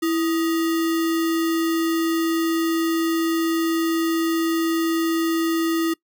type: tone with sample-and-hold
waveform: sine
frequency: 329.6 Hz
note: E4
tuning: in tune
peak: -18 dBFS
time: 0.02-5.94 s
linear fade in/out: 10 ms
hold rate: 1575 Hz
effects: noise-tail reverb RT60 0.1 s tail -22 dB re dry